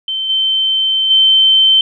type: tone with level steps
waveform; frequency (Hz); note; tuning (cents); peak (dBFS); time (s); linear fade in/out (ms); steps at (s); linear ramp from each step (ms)
sine; 3096; G7; -22; -16 / -11 / -6; 0.08-1.81; 2; 0.29 / 1.1; 10
effects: none